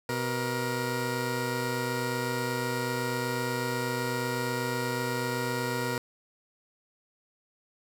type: tone pair together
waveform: 15% pulse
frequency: 125.2 / 472.7 Hz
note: B2 / A#4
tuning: +24 / +24 cents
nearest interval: octave + major seventh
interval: 2300 cents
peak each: -25 dBFS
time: 0.09-5.98 s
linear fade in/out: 2 ms
effects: none